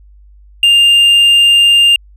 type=tone; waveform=triangle; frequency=2802 Hz; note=F7; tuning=5 cents sharp; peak=-3 dBFS; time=0.63-1.96 s; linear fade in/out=2 ms; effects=added 50 Hz sine -38 dBFS peak until 2.16 s + resampled to 32000 Hz